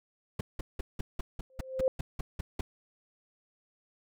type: noise bursts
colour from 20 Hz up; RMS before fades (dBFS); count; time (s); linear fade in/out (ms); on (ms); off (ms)
brown; -32; 12; 0.39-2.61; 5; 20; 180
type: tone with exponential growth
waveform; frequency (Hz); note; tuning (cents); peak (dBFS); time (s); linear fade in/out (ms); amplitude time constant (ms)
sine; 523.3; C5; 0; -21; 1.5-1.88; 1; 81
effects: none